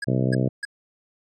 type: tone bursts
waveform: square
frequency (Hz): 1658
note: G#6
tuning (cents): -3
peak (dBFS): -27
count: 3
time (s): 0.02-0.652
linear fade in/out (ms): 5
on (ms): 24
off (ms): 280
type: harmonic tone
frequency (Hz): 64.2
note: C2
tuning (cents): -32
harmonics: 2 / 3 / 4 / 5 / 6 / 7 / 8 / 9 / 10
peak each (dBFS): -22 / -26 / -28 / -30 / -32 / -33 / -34 / -35 / -36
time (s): 0.07-0.49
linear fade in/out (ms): 10
effects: resampled to 24000 Hz